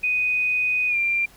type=tone with pitch glide; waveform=sine; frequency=2492 to 2377 Hz; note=D#7 to D7; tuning=+2 to +20 cents; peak=-19 dBFS; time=0.03-1.26 s; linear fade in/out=10 ms; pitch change=-82 cents; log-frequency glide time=0.88-0.97 s; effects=pink hiss -51 dBFS RMS until 1.36 s